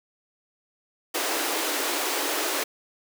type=high-pass noise; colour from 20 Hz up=pink; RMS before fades=-27 dBFS; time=1.14-2.64 s; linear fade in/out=10 ms; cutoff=280 Hz; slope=96 dB/octave; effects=none